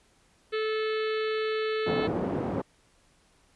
harmonic tone, 435.5 Hz, A4, 18 cents flat, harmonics 1 / 3 / 4 / 5 / 6 / 7 / 8 / 9 / 10, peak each -27 / -37 / -39 / -41 / -43 / -44 / -45 / -46 / -47 dBFS, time 0.52-2.08 s, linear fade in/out 20 ms
pink band-pass noise, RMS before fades -30 dBFS, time 1.86-2.62 s, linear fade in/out 10 ms, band 170 to 630 Hz, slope 12 dB/octave
effects pink hiss -64 dBFS RMS until 3.55 s + resampled to 24000 Hz

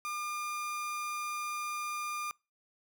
30% pulse tone, 1205 Hz, D6, 44 cents sharp, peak -32 dBFS, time 0.05-2.31 s, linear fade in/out 0 ms, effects noise-tail reverb RT60 0.3 s tail -26 dB re dry

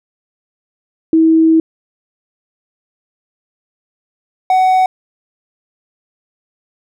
sine / triangle tone pair in turn, 322.6 / 747.6 Hz, E4 / F#5, -37 / +18 cents, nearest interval octave + minor third, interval 1455 cents, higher second, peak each -6 dBFS, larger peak neither, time 1.13-1.6 / 4.5-4.86 s, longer first, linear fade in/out 2 ms, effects none

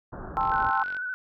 pink low-pass noise, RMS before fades -38 dBFS, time 0.12-0.71 s, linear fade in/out 10 ms, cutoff 1600 Hz, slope 96 dB/octave
sine chord, A minor seventh, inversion third, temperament just, 792 / 880 / 1056 / 1320 Hz, G5 / A5 / C6 / E6, +18 / 0 / +16 / +2 cents, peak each -28 dBFS, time 0.37-0.83 s, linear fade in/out 0 ms
click train, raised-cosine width 0.3 ms, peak -27 dBFS, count 27, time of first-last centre 0.41-0.968 s, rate 46.6 Hz
sine tone with vibrato, 1492 Hz, F#6, 14 cents sharp, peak -29 dBFS, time 0.52-1.14 s, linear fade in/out 0 ms, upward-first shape square, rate 14 Hz, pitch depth 28 cents each way
effects none

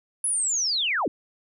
sine linear sweep, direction down, 10520 to 207.5 Hz, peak -22 dBFS, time 0.24-1.08 s, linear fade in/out 2 ms, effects none

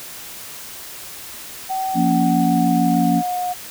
sine tone with pitch glide, 761 to 722 Hz, F#5 to F#5, +48 to -43 cents, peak -20 dBFS, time 1.69-3.54 s, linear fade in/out 20 ms, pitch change -91 cents, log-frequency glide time 1.87-3.27 s
sine chord, Bb minor, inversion second, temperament just, 174.81 / 233.1 / 279.7 Hz, F3 / Bb3 / Db4, +2 / 0 / +16 cents, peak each -19 dBFS, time 1.94-3.23 s, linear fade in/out 50 ms
effects white hiss -35 dBFS RMS until 3.7 s

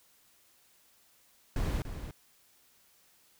brown noise with echo, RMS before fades -31 dBFS, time 1.56-1.82 s, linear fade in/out 2 ms, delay 290 ms, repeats 1, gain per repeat -9 dB, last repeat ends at 2.11 s, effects white hiss -65 dBFS RMS until 3.39 s

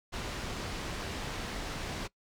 pink low-pass noise, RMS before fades -38 dBFS, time 0.12-2.08 s, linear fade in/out 20 ms, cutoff 5700 Hz, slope 12 dB/octave, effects noise-tail reverb RT60 0.1 s tail -21 dB re dry

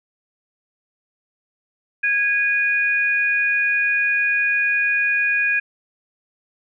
sine tone pair together, 1649 / 2460 Hz, G#6 / D#7, -13 / -20 cents, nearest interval perfect fifth, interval 693 cents, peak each -19 dBFS, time 2.03-5.6 s, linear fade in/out 10 ms, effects none

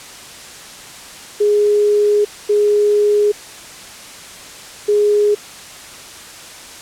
sine tone bursts at uneven times, 415.3 Hz, G#4, in tune, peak -10 dBFS, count 3, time 1.4-2.25 / 2.49-3.32 / 4.88-5.35 s, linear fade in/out 10 ms, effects white hiss -35 dBFS RMS until 6.81 s + low-pass 9000 Hz 12 dB/octave

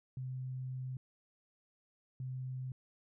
sine tone bursts at uneven times, 129.1 Hz, C3, 23 cents flat, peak -38 dBFS, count 2, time 0.17-0.97 / 2.2-2.72 s, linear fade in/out 2 ms, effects none

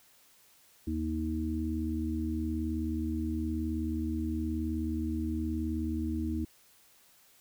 harmonic tone, 79 Hz, D#2, 27 cents sharp, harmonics 1 / 3 / 4, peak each -34 / -35 / -34 dBFS, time 0.87-6.45 s, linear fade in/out 5 ms, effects white hiss -62 dBFS RMS until 7.4 s

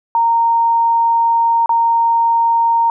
sine tone with dropouts, 925 Hz, A#5, 14 cents flat, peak -10 dBFS, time 0.15-2.9 s, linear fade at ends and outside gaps 1 ms, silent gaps 1.66-1.693 s, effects none

